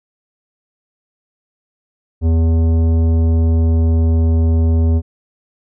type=tone with tanh clipping; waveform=triangle; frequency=81.8 Hz; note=E2; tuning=13 cents flat; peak=-12 dBFS; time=2.21-5.02 s; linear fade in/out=50 ms; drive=17 dB; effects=none